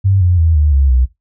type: tone with pitch steps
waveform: sine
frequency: 97.1 / 89.04 / 81.65 / 74.87 / 68.66 / 62.96 Hz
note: G2 / F2 / E2 / D2 / C#2 / B1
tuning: -16 / +34 / -16 / +34 / -16 / +34 cents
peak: -8 dBFS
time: 0.04-1.06 s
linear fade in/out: 20 ms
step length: 170 ms
effects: noise-tail reverb RT60 0.2 s tail -18 dB re dry